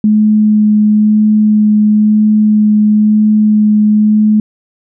sine tone with vibrato, 212.4 Hz, G#3, 39 cents sharp, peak -5 dBFS, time 0.04-4.4 s, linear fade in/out 2 ms, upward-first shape sine, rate 1 Hz, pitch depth 9 cents each way, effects none

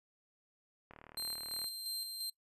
click train, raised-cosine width 0.5 ms, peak -36 dBFS, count 29, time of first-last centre 0.91-1.643 s, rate 38.2 Hz
sawtooth tone with tremolo, 4151 Hz, C8, 15 cents flat, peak -34 dBFS, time 1.17-2.3 s, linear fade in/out 5 ms, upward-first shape square, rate 2.9 Hz, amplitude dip 40%
effects noise-tail reverb RT60 0.1 s tail -21 dB re dry + resampled to 32000 Hz

